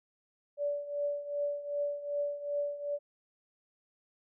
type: tone with tremolo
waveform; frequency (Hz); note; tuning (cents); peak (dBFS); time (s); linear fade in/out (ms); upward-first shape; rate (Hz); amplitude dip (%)
sine; 578; D5; -28; -28; 0.57-2.99; 50; triangle; 2.6; 80
effects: none